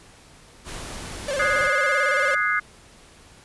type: noise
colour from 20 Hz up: pink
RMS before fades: -35 dBFS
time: 0.64-1.71 s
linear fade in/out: 50 ms
type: tone with vibrato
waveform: 45% pulse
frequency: 555 Hz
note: C#5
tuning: 2 cents sharp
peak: -24 dBFS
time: 1.28-2.35 s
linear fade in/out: 5 ms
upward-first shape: square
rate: 18 Hz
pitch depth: 80 cents each way
type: chord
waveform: sine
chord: Ab dominant seventh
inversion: second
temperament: equal with one note detuned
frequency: 1244.5 / 1470.6 / 1661.2 / 2093 Hz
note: Eb6 / Gb6 / Ab6 / C7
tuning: 0 / -11 / 0 / 0 cents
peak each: -25 dBFS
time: 1.39-2.6 s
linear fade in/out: 10 ms
effects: pink hiss -50 dBFS RMS until 3.44 s + resampled to 24000 Hz